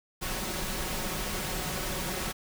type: noise with comb filter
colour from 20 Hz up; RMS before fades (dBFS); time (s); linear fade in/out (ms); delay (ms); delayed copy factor
pink; -33; 0.21-2.33; 20; 5.4; +0.55
effects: none